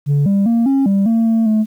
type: tone with pitch steps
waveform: sine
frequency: 143.5 / 198.4 / 231.9 / 272.2 / 197 / 227.4 / 225.5 / 216.5 Hz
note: D3 / G3 / A#3 / C#4 / G3 / A#3 / A3 / A3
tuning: -40 / +21 / -9 / -31 / +9 / -43 / +43 / -28 cents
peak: -8 dBFS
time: 0.06-1.66 s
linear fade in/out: 50 ms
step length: 200 ms
effects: tanh soft clip ceiling -10 dBFS + 8-bit